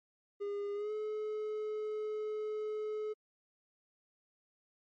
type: tone with pitch glide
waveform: triangle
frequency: 406.6 to 427.8 Hz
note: G#4 to A4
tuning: -37 to -49 cents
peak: -33 dBFS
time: 0.4-3.14 s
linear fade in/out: 20 ms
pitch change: +88 cents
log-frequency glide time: 0.74-0.92 s
effects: MP3 32 kbps